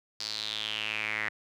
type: tone with band-pass filter sweep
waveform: sawtooth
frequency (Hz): 107.7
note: A2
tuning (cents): -37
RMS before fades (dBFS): -34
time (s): 0.2-1.29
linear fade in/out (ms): 5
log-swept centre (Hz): 4800 to 1900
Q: 5.8
effects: none